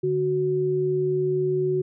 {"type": "tone pair together", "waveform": "sine", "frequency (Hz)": [146.83, 370.7], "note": ["D3", "F#4"], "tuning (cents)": [0, 3], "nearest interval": "octave + major third", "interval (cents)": 1603, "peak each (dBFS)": [-28, -21], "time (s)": [0.03, 1.82], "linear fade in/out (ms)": 10, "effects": []}